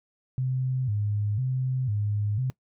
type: tone with vibrato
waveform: sine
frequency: 115.9 Hz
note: A#2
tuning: 10 cents flat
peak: -24 dBFS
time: 0.38-2.5 s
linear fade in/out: 0 ms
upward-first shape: square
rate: 1 Hz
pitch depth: 190 cents each way
effects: noise-tail reverb RT60 0.1 s tail -21 dB re dry